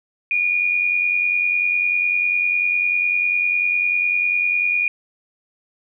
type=tone pair together; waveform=sine; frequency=2359 / 2449 Hz; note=D7 / D#7; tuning=+7 / -28 cents; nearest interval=minor second; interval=65 cents; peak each=-24 / -17 dBFS; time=0.31-4.88 s; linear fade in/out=2 ms; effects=none